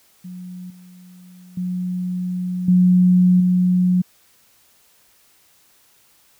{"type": "tone with level steps", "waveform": "sine", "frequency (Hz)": 181.1, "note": "F#3", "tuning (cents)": -37, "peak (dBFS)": [-31, -41, -21, -10, -13], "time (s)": [0.24, 4.02], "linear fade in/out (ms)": 10, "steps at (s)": [0.7, 1.57, 2.68, 3.4], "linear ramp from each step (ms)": 5, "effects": ["white hiss -56 dBFS RMS until 6.39 s"]}